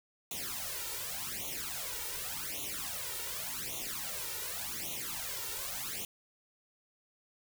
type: noise with flanger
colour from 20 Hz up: white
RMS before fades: -39 dBFS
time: 0.31-6.05 s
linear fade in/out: 2 ms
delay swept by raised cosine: 0.3 to 2.2 ms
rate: 0.87 Hz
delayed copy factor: +0.95
effects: none